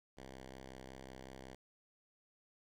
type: tone with vibrato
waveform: 5% pulse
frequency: 65.41 Hz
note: C2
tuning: in tune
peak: -39 dBFS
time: 0.17-1.55 s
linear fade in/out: 5 ms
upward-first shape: sine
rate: 2.8 Hz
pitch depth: 11 cents each way
effects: low-pass 9000 Hz 12 dB/octave + 11-bit